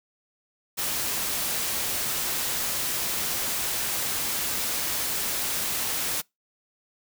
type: noise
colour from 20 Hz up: white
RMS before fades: -28 dBFS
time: 0.77-6.22 s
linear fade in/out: 20 ms
effects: noise-tail reverb RT60 0.2 s tail -26 dB re dry